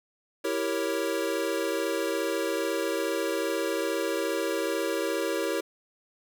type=chord; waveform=square; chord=E diminished seventh; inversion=none; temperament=equal; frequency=329.6 / 392 / 466.2 / 554.4 Hz; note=E4 / G4 / Bb4 / Db5; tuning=0 / 0 / 0 / 0 cents; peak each=-33 dBFS; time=0.44-5.61 s; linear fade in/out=10 ms; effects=none